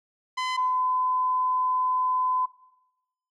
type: tone pair in turn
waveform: sawtooth / sine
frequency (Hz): 1019 / 1014.7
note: C6 / B5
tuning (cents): -46 / +47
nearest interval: unison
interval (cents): 7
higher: first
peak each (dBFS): -22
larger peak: neither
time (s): 0.37-0.57 / 0.57-2.46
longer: second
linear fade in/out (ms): 10
effects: noise-tail reverb RT60 0.9 s tail -18 dB re dry + low-pass 5000 Hz 12 dB/octave